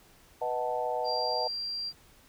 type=chord; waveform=sine; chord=B dominant seventh; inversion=none; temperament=equal; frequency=493.9 / 622.3 / 740 / 880 Hz; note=B4 / D#5 / F#5 / A5; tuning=0 / 0 / 0 / 0 cents; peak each=-34 dBFS; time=0.41-1.48 s; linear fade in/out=10 ms
type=tone; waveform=sine; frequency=4738 Hz; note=D8; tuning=14 cents sharp; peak=-32 dBFS; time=1.04-1.93 s; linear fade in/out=50 ms
effects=pink hiss -59 dBFS RMS until 2.28 s